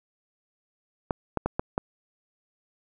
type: clicks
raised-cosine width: 1 ms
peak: -11 dBFS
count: 5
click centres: 1.108 / 1.373 / 1.46 / 1.595 / 1.779 s
effects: none